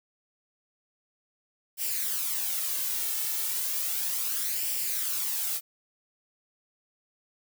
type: noise with flanger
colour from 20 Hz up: blue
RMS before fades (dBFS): -30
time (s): 1.77-5.61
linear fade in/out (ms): 50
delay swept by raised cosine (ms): 0.38 to 2.28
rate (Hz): 0.34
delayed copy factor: +0.55
effects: none

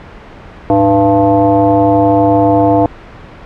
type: tone with frequency modulation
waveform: sine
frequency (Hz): 493.9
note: B4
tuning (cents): 0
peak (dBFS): -6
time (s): 0.7-2.86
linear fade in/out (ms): 0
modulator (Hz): 192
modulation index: 1.7
effects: pink hiss -33 dBFS RMS until 3.45 s + low-pass 2000 Hz 12 dB/octave

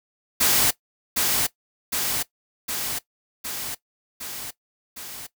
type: noise with echo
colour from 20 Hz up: white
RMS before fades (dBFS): -19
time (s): 0.4-0.71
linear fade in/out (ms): 10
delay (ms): 760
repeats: 6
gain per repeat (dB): -3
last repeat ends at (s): 5.27
effects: noise-tail reverb RT60 0.1 s tail -18 dB re dry

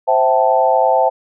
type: chord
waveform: sine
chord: A minor seventh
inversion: first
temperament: equal with one note detuned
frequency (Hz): 523.3 / 659.3 / 771 / 880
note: C5 / E5 / G5 / A5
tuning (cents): 0 / 0 / -29 / 0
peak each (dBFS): -16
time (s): 0.07-1.1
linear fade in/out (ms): 20
effects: none

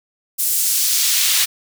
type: noise with high-pass filter sweep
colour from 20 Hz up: pink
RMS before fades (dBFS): -17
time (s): 0.38-1.46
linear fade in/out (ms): 20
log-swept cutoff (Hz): 9000 to 2700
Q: 0.86
effects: none

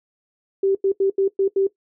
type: tone bursts at uneven times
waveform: sine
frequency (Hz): 389.4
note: G4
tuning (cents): -12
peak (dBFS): -15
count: 6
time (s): 0.63-0.75 / 0.84-0.92 / 1-1.1 / 1.18-1.28 / 1.39-1.48 / 1.56-1.67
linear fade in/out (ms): 5
effects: noise-tail reverb RT60 0.1 s tail -17 dB re dry

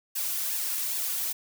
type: noise with flanger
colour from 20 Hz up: blue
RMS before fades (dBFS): -30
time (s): 0.15-1.33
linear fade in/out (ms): 10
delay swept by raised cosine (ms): 1.1 to 2.9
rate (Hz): 2.5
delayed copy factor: +0.65
effects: none

